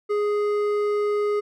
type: tone with hard clipping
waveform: triangle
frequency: 415.3 Hz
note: G#4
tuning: in tune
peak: -22 dBFS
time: 0.09-1.41 s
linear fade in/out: 20 ms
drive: 12 dB
effects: none